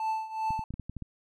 triangle tone with tremolo, 880 Hz, A5, in tune, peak -24 dBFS, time 0-0.64 s, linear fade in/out 2 ms, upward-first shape triangle, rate 2.6 Hz, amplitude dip 85%
clicks, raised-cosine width 5 ms, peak -25 dBFS, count 8, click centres 0.506 / 0.593 / 0.706 / 0.74 / 0.797 / 0.896 / 0.967 / 1.023 s
effects none

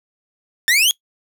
sawtooth exponential sweep, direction up, 1760 to 3380 Hz, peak -9 dBFS, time 0.68-0.91 s, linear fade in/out 0 ms, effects noise-tail reverb RT60 0.1 s tail -22 dB re dry

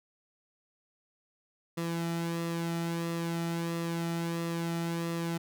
sawtooth tone with flanger, 168 Hz, E3, 33 cents sharp, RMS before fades -33 dBFS, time 1.77-5.38 s, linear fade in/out 10 ms, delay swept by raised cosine 1.3 to 1.86 ms, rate 1.5 Hz, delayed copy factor -0.55, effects none

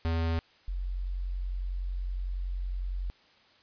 square / sine tone pair in turn, 82.41 / 45.4 Hz, E2 / F#1, 0 / -32 cents, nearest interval minor seventh, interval 1032 cents, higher first, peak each -27 / -30 dBFS, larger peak first, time 0.05-0.39 / 0.68-3.1 s, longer second, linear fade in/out 0 ms, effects white hiss -61 dBFS RMS until 3.62 s + resampled to 11025 Hz

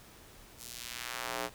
square tone with high-pass filter sweep, 60.2 Hz, B1, 44 cents flat, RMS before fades -40 dBFS, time 0.57-1.5 s, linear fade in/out 50 ms, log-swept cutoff 7200 to 440 Hz, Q 0.79, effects pink hiss -55 dBFS RMS until 1.54 s

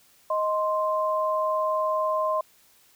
sine tone pair together, 625.6 / 1046 Hz, D#5 / C6, +9 / -1 cents, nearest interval major sixth, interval 890 cents, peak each -25 dBFS, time 0.3-2.41 s, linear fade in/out 5 ms, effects white hiss -59 dBFS RMS until 2.95 s

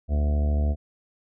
harmonic tone, 73.42 Hz, D2, in tune, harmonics 1 / 2 / 3 / 4 / 5 / 6 / 7 / 8 / 9 / 10, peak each -20 / -37 / -33 / -41 / -45 / -46 / -41 / -49 / -38 / -48 dBFS, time 0.08-0.76 s, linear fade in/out 50 ms, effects none

